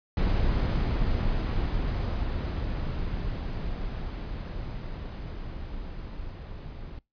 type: noise with level ramp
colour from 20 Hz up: brown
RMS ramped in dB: -24 to -40 dBFS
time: 0.17-6.99 s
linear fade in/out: 2 ms
effects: noise-tail reverb RT60 0.2 s tail -24 dB re dry + resampled to 11025 Hz